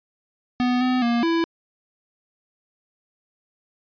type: tone with pitch steps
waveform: square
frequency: 247.9 / 253.4 / 236.2 / 332.3 Hz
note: B3 / B3 / A#3 / E4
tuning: +7 / +45 / +23 / +14 cents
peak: -19 dBFS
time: 0.6-1.44 s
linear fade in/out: 0 ms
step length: 210 ms
effects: resampled to 11025 Hz